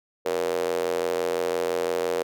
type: tone with high-pass filter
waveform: square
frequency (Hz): 42.94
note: F1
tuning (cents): -29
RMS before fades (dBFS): -26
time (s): 0.25-2.23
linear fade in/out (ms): 10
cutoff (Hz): 470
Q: 4.9
effects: none